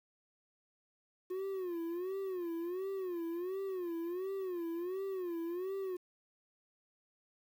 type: tone with vibrato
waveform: triangle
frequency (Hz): 360.3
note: F#4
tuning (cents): -46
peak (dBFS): -34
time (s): 1.3-5.97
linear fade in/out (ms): 10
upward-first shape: sine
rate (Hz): 1.4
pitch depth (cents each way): 140
effects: 10-bit